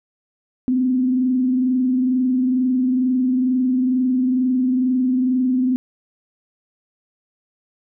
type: tone with frequency modulation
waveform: sine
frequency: 254.9 Hz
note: C4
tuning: 45 cents flat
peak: -15 dBFS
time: 0.68-5.76 s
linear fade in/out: 0 ms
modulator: 22.2 Hz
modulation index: 0.35
effects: none